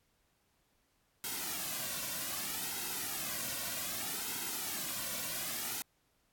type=noise with flanger; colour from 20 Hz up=white; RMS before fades=-38 dBFS; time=1.24-5.82 s; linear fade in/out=0 ms; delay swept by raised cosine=1.7 to 2.41 ms; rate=0.64 Hz; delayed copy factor=-0.65; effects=pink hiss -75 dBFS RMS until 6.32 s + AAC 64 kbps